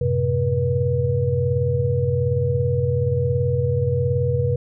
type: tone cluster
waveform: sine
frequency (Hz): 92.2 / 109.5 / 130.7 / 483.9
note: F#2 / A2 / C3 / B4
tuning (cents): -6 / -8 / -1 / -35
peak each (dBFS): -24 / -27 / -21 / -22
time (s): 0.01-4.56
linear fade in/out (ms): 5
effects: none